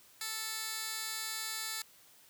15% pulse tone with high-pass filter, 440 Hz, A4, in tune, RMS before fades -39 dBFS, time 0.21-1.82 s, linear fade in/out 2 ms, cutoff 3000 Hz, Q 0.64, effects white hiss -61 dBFS RMS until 2.29 s + high-pass 60 Hz 12 dB/octave

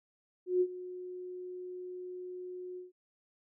sine tone with ADSR envelope, 363.2 Hz, F#4, 32 cents flat, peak -23 dBFS, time 0.46-2.92 s, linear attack 150 ms, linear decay 58 ms, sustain -17 dB, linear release 150 ms, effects none

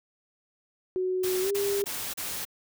sine tone with pitch glide, 370 to 401.2 Hz, F#4 to G4, 0 to +40 cents, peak -25 dBFS, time 0.96-1.84 s, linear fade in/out 0 ms, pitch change +140 cents, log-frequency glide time 1.41-1.5 s
white noise bursts, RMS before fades -34 dBFS, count 4, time 1.23-2.452 s, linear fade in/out 10 ms, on 280 ms, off 34 ms
effects none

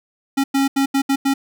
square tone bursts at uneven times, 273.4 Hz, C#4, 24 cents flat, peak -15 dBFS, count 6, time 0.37-0.44 / 0.54-0.68 / 0.76-0.86 / 0.94-1.02 / 1.09-1.16 / 1.25-1.34 s, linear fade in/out 10 ms, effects none

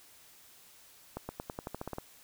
accelerating click train, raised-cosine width 1 ms, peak -23 dBFS, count 11, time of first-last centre 1.17-1.984 s, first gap 120 ms, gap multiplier 0.91, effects white hiss -58 dBFS RMS until 2.23 s

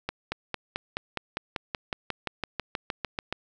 accelerating click train, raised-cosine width 0.3 ms, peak -13 dBFS, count 19, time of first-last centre 0.09-3.326 s, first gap 230 ms, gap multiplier 0.97, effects none

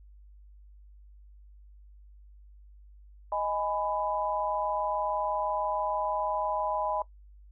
sine chord, G# minor, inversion second, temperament just, 623 / 830.6 / 996.7 Hz, D#5 / G#5 / B5, +2 / 0 / +16 cents, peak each -32 dBFS, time 3.32-7.02 s, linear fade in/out 2 ms, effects noise-tail reverb RT60 0.1 s tail -18 dB re dry + added 50 Hz sine -50 dBFS peak until 7.51 s

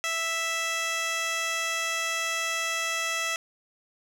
15% pulse tone with band-pass filter, 659 Hz, E5, 1 cent flat, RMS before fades -29 dBFS, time 0.04-3.36 s, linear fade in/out 0 ms, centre 4400 Hz, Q 0.71, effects none

